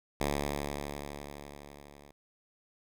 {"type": "tone with level ramp", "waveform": "5% pulse", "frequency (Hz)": 71.9, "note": "D2", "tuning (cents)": -36, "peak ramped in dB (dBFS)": [-17, -42], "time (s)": [0.2, 2.12], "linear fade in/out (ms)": 10, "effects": []}